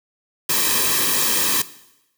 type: noise with comb filter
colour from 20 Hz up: white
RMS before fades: -19 dBFS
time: 0.49-1.62 s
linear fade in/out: 5 ms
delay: 1.4 ms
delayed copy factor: -0.75
effects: noise-tail reverb RT60 0.9 s tail -17 dB re dry